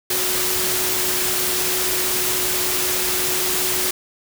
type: tone in noise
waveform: sine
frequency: 367.5 Hz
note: F#4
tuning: 12 cents flat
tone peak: -29 dBFS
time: 0.1-3.91 s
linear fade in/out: 5 ms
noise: white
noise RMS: -21 dBFS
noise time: 0.1-3.91 s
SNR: -11 dB
effects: none